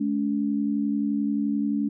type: tone pair together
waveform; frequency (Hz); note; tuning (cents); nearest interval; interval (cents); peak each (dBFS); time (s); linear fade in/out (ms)
sine; 213.6 / 285.1; G#3 / C#4; +49 / +49; perfect fourth; 500; -25; 0-1.89; 10
effects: none